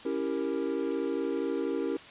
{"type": "chord", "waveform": "triangle", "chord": "C# diminished seventh", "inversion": "none", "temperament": "equal with one note detuned", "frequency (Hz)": [277.2, 329.6, 393.8, 466.2], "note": ["C#4", "E4", "G4", "Bb4"], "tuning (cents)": [0, 0, 8, 0], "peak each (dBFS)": -32, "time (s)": [0.05, 1.97], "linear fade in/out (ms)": 5, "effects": ["white hiss -48 dBFS RMS until 2.1 s", "resampled to 8000 Hz"]}